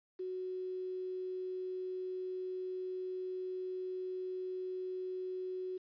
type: tone with quantisation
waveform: sine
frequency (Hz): 370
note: F#4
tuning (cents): 0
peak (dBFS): -37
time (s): 0.19-5.78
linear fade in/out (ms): 10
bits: 10
effects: resampled to 11025 Hz